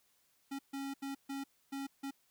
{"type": "tone bursts at uneven times", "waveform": "square", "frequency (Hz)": 274.8, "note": "C#4", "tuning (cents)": -15, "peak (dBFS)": -39, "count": 6, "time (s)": [[0.51, 0.59], [0.73, 0.94], [1.02, 1.15], [1.29, 1.44], [1.72, 1.87], [2.03, 2.11]], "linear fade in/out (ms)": 10, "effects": ["white hiss -73 dBFS RMS until 2.3 s"]}